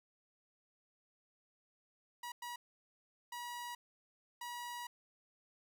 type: tone bursts at uneven times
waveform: sawtooth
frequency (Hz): 964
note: B5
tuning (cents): -42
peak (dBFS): -39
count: 4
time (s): 2.23-2.32 / 2.42-2.56 / 3.32-3.75 / 4.41-4.87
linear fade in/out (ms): 5
effects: none